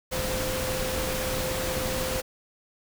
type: tone in noise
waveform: sine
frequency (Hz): 517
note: C5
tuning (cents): -21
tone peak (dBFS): -31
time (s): 0.11-2.22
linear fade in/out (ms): 20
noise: pink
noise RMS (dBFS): -30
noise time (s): 0.11-2.22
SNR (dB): -4
effects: none